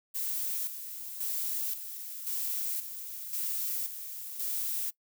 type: noise with tremolo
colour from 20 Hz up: violet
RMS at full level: -33 dBFS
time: 0.14-4.91 s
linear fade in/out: 20 ms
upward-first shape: square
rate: 0.94 Hz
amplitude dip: 60%
effects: noise-tail reverb RT60 0.1 s tail -21 dB re dry